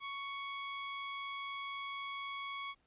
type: tone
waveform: 20% pulse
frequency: 1112 Hz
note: C#6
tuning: 5 cents sharp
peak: -35 dBFS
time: 0-2.75 s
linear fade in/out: 50 ms
effects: pink hiss -75 dBFS RMS until 2.86 s + resampled to 8000 Hz